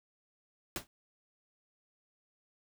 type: noise with exponential decay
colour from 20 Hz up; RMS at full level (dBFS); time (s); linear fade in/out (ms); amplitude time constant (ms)
pink; -32; 0.76-0.87; 1; 22
effects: none